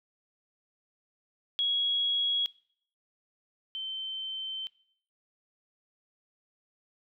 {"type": "tone pair in turn", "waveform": "sine", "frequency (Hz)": [3322, 3094], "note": ["G#7", "G7"], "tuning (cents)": [0, -23], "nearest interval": "minor second", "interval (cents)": 123, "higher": "first", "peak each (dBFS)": [-25, -33], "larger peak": "first", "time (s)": [[1.59, 2.46], [3.75, 4.67]], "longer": "second", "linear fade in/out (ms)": 0, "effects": ["noise-tail reverb RT60 0.6 s tail -21 dB re dry"]}